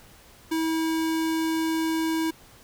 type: tone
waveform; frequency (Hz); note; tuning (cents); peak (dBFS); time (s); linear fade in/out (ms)
square; 322.5; E4; -38; -24; 0.51-2.31; 10
effects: pink hiss -52 dBFS RMS until 2.63 s